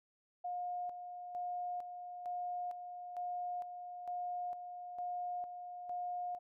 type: tone with tremolo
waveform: sine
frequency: 714 Hz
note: F5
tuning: 38 cents sharp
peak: -37 dBFS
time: 0.44-6.39 s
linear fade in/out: 10 ms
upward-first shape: square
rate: 1.1 Hz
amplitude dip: 55%
effects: none